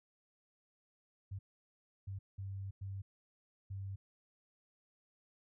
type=tone bursts at uneven times; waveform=sine; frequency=97.5 Hz; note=G2; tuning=9 cents flat; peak=-40 dBFS; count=5; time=1.31-1.39 / 2.07-2.19 / 2.38-2.71 / 2.81-3.02 / 3.7-3.96 s; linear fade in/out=10 ms; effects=none